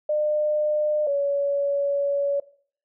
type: tone pair in turn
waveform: sine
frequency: 603 / 564.8 Hz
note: D5 / C#5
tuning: +46 / +32 cents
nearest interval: minor second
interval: 114 cents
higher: first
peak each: -20 dBFS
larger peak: neither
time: 0.09-1.07 / 1.07-2.4 s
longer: second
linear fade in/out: 5 ms
effects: noise-tail reverb RT60 0.5 s tail -19 dB re dry